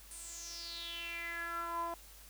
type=tone with band-pass filter sweep; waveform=sawtooth; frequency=338.5 Hz; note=E4; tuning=46 cents sharp; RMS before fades=-42 dBFS; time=0.11-1.94 s; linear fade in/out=0 ms; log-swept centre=9500 to 840 Hz; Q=6.6; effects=added 50 Hz sine -57 dBFS peak until 2.29 s + white hiss -57 dBFS RMS until 2.29 s